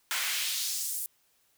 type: noise with high-pass filter sweep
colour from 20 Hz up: pink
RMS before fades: -32 dBFS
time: 0.11-1.06 s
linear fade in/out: 0 ms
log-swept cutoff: 1400 to 11000 Hz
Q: 1.3
effects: white hiss -69 dBFS RMS until 1.57 s